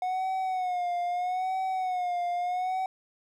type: tone with vibrato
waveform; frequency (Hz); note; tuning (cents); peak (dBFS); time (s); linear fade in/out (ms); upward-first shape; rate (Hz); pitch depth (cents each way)
triangle; 730; F#5; -24; -25; 0.02-2.86; 2; sine; 0.78; 66
effects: none